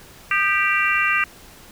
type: harmonic tone with a mistuned harmonic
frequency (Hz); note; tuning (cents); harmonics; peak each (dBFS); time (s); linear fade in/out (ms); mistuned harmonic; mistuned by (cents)
392; G4; 0; 3 / 4 / 5 / 6 / 7; -23 / -23 / -23 / -23 / -23; 0.31-1.24; 2; 3; +57
effects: pink hiss -45 dBFS RMS until 1.71 s